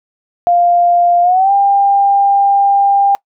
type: tone with pitch glide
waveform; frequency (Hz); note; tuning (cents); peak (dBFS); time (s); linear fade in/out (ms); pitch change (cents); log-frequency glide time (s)
sine; 698.5 to 797.7; F5 to G5; 0 to +30; -7; 0.47-3.15; 0; +230; 1.22-1.52
effects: noise-tail reverb RT60 0.1 s tail -24 dB re dry